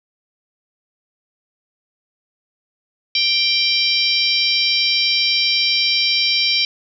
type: harmonic tone with a mistuned harmonic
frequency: 784 Hz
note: G5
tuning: in tune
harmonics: 3 / 4 / 5 / 6 / 7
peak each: -21 / -21 / -21 / -21 / -21 dBFS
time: 3.15-6.65 s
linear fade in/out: 2 ms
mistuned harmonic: 6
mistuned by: +16 cents
effects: none